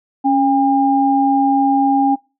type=tone pair together; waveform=sine; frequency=276.3 / 805.3 Hz; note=C#4 / G5; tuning=-6 / +46 cents; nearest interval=octave + perfect fifth; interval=1852 cents; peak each=-14 dBFS; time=0.24-2.16 s; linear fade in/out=20 ms; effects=noise-tail reverb RT60 0.3 s tail -24 dB re dry